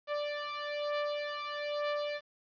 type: beating tone pair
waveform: sawtooth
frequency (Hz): 587.3 / 588.4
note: D5 / D5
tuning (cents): 0 / +3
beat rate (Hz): 1.1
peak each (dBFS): -32 / -33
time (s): 0.07-2.21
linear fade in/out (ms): 50
effects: resampled to 11025 Hz + 10-bit